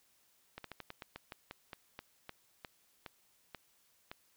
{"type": "slowing click train", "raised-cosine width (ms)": 0.3, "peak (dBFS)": -28, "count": 16, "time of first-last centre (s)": [0.58, 4.115], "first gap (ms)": 63, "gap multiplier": 1.17, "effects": ["white hiss -71 dBFS RMS until 4.36 s"]}